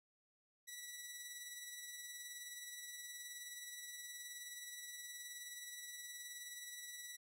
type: tone with tremolo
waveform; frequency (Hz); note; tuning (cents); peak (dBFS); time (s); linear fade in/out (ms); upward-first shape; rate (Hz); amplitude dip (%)
10% pulse; 1951; B6; -22; -38; 0.67-7.17; 20; sine; 19; 35
effects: none